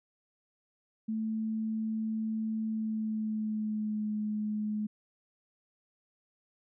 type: tone with pitch glide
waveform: sine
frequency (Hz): 220 to 212.1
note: A3 to G#3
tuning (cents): 0 to +37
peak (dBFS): -30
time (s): 1.08-4.87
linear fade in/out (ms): 10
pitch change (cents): -63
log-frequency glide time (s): 2.66-4.11
effects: none